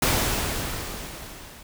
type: noise with level ramp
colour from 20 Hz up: pink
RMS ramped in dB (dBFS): -20 to -45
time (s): 0.02-1.63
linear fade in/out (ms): 5
effects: none